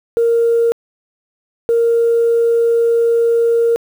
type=tone bursts at uneven times; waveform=sine; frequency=464.9 Hz; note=A#4; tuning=5 cents flat; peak=-9 dBFS; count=2; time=0.17-0.72 / 1.69-3.76 s; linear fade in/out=0 ms; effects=tanh soft clip ceiling -6 dBFS + 7-bit